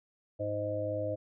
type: harmonic tone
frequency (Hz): 103.83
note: G#2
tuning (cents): 0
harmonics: 1 / 3 / 5 / 6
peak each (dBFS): -38 / -40 / -35 / -35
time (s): 0.39-1.16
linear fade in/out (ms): 20
effects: none